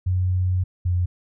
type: tone pair in turn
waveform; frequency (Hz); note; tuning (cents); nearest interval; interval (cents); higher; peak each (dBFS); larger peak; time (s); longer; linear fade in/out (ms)
sine; 91.6 / 89.1; F#2 / F2; -17 / +35; unison; 48; first; -18; neither; 0.06-0.64 / 0.85-1.06; first; 10
effects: none